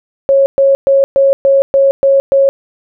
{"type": "tone bursts", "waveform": "sine", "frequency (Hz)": 548, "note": "C#5", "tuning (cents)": -20, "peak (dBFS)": -5, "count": 8, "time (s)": [0.29, 2.49], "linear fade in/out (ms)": 0, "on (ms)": 170, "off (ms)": 120, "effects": []}